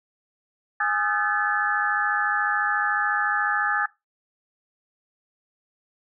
sine tone cluster, 830 / 1235 / 1329 / 1532 / 1727 Hz, G#5 / D#6 / E6 / G6 / A6, -1 / -13 / +14 / -40 / -33 cents, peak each -28 / -28 / -30 / -29 / -23 dBFS, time 0.8-3.86 s, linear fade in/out 5 ms, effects noise-tail reverb RT60 0.2 s tail -19 dB re dry

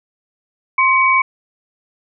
sine tone pair together, 1052 / 2262 Hz, C6 / C#7, +9 / +34 cents, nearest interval octave + minor second, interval 1325 cents, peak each -13 dBFS, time 0.78-1.22 s, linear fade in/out 5 ms, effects none

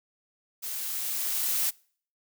blue noise with level ramp, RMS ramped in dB -35 to -26 dBFS, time 0.62-1.71 s, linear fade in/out 20 ms, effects noise-tail reverb RT60 0.5 s tail -25 dB re dry

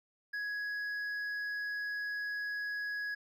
sine tone with hard clipping, 1670 Hz, G#6, 9 cents sharp, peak -36 dBFS, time 0.33-3.15 s, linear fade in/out 10 ms, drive 4 dB, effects none

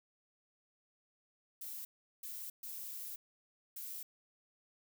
violet noise bursts at uneven times, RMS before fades -45 dBFS, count 4, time 1.61-1.85 / 2.23-2.5 / 2.63-3.16 / 3.76-4.03 s, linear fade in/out 5 ms, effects none

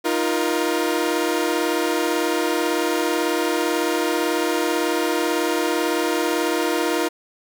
sawtooth chord, Eb suspended second, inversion none, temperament equal with one note detuned, 311.1 / 349.2 / 474 Hz, Eb4 / F4 / Bb4, 0 / 0 / +29 cents, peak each -20 / -19 / -21 dBFS, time 0.04-7.09 s, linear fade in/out 20 ms, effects none

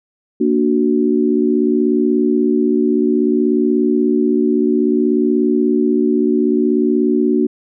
sine chord, Bb augmented, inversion none, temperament equal, 233.1 / 293.7 / 370 Hz, Bb3 / D4 / F#4, 0 / 0 / 0 cents, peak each -16 dBFS, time 0.4-7.47 s, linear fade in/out 10 ms, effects none

